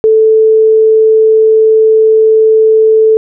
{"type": "tone", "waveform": "sine", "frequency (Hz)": 439.3, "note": "A4", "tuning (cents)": -3, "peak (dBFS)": -3, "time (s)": [0.04, 3.17], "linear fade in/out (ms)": 0, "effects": []}